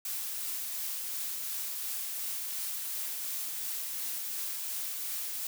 blue noise with tremolo, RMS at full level -35 dBFS, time 0.05-5.47 s, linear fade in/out 2 ms, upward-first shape triangle, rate 2.8 Hz, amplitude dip 25%, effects none

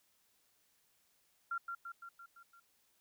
sine tone with echo, 1379 Hz, F6, 22 cents flat, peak -35 dBFS, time 1.51-1.58 s, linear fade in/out 5 ms, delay 170 ms, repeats 6, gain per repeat -4 dB, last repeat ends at 2.6 s, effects white hiss -74 dBFS RMS until 3 s

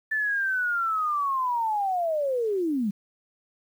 sine linear sweep, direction down, 1765 to 190 Hz, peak -23 dBFS, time 0.11-2.91 s, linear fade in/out 10 ms, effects 9-bit

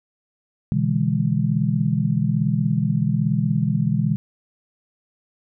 sine chord, E dominant seventh, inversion second, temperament just, 123.61 / 148.33 / 164.81 / 206 Hz, B2 / D3 / E3 / G#3, +2 / +18 / 0 / -14 cents, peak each -23 dBFS, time 0.72-4.16 s, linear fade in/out 0 ms, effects none

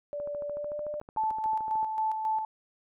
sine tone with pitch glide, 582 to 595.6 Hz, D5 to D5, -16 to +24 cents, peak -32 dBFS, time 0.13-1 s, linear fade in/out 0 ms, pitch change +40 cents, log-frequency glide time 0.49-0.85 s
click train, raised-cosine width 1 ms, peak -32 dBFS, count 23, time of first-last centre 0.2-1.83 s, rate 13.5 Hz
sine tone with tremolo, 874 Hz, A5, 12 cents flat, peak -25 dBFS, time 1.17-2.45 s, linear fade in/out 2 ms, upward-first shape square, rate 3.7 Hz, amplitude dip 45%
effects none

